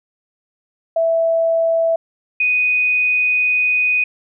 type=tone pair in turn; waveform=sine; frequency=659.3 / 2489 Hz; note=E5 / D#7; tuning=0 / 0 cents; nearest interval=octave + major seventh; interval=2300 cents; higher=second; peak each=-13 dBFS; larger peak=neither; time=0.96-1.96 / 2.4-4.04 s; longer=second; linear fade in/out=5 ms; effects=none